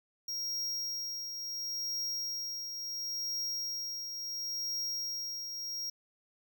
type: tone with tremolo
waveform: square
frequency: 5600 Hz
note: F8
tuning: 4 cents sharp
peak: -33 dBFS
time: 0.28-5.9 s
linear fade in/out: 5 ms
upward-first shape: triangle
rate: 0.72 Hz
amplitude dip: 50%
effects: none